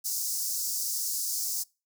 pink high-pass noise, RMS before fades -31 dBFS, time 0.04-1.64 s, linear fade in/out 20 ms, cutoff 5000 Hz, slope 48 dB/octave, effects noise-tail reverb RT60 0.3 s tail -25 dB re dry

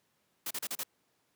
white noise bursts, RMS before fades -36 dBFS, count 5, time 0.46-0.835 s, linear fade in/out 5 ms, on 47 ms, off 35 ms, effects pink hiss -74 dBFS RMS until 1.35 s + high-pass 150 Hz 12 dB/octave

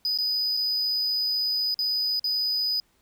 triangle tone with dropouts, 4978 Hz, D#8, in tune, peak -22 dBFS, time 0.05-2.8 s, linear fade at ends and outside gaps 1 ms, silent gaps 0.176-0.186 / 0.568-0.572 / 1.743-1.79 / 2.195-2.242 s, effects pink hiss -66 dBFS RMS until 3.01 s

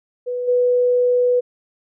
sine tone with level steps, 493.2 Hz, B4, 2 cents flat, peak -21 / -13 dBFS, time 0.26-1.41 s, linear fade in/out 20 ms, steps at 0.47 s, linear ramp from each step 20 ms, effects none

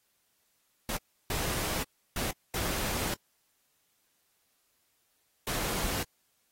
pink noise bursts at uneven times, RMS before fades -33 dBFS, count 5, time 0.89-0.97 / 1.3-1.83 / 2.16-2.31 / 2.54-3.14 / 5.47-6.03 s, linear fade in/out 2 ms, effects white hiss -73 dBFS RMS until 6.51 s + AAC 48 kbps

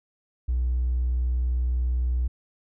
sine tone with hard clipping, 61.74 Hz, B1, in tune, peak -22 dBFS, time 0.48-2.28 s, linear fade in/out 10 ms, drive 1 dB, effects none

